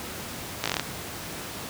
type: slowing click train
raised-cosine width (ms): 0.2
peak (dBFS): -7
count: 8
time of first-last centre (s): 0.64-0.796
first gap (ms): 17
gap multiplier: 1.09
effects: pink hiss -36 dBFS RMS until 1.69 s + high-pass 80 Hz 12 dB/octave